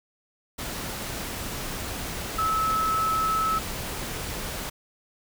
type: tone in noise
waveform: sine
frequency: 1300 Hz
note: E6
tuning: 24 cents flat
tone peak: -22 dBFS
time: 2.38-3.59 s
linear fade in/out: 10 ms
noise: pink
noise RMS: -33 dBFS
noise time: 0.58-4.7 s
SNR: +8 dB
effects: none